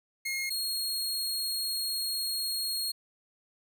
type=tone pair in turn; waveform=sawtooth; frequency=2149 / 4281 Hz; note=C7 / C8; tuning=+46 / +39 cents; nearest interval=octave; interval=1193 cents; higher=second; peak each=-27 dBFS; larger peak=neither; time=0.25-0.5 / 0.5-2.92 s; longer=second; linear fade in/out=10 ms; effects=none